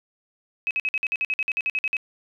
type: tone bursts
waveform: sine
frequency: 2551 Hz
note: D#7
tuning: 43 cents sharp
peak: -21 dBFS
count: 15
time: 0.67-1.968 s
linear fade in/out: 0 ms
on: 38 ms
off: 52 ms
effects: none